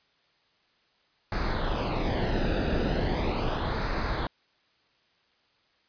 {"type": "noise with flanger", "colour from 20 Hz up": "brown", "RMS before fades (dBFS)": -28, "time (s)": [1.32, 4.27], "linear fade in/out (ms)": 2, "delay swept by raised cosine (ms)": [0.32, 0.95], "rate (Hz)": 0.38, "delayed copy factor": -0.65, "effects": ["white hiss -67 dBFS RMS until 5.88 s", "resampled to 11025 Hz"]}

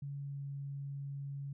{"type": "tone with pitch glide", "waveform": "sine", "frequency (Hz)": [141, 139.86], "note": ["C#3", "C#3"], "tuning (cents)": [30, 16], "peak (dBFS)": -39, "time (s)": [0.02, 1.53], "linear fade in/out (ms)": 5, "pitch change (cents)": -14, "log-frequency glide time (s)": [0.17, 0.44], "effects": []}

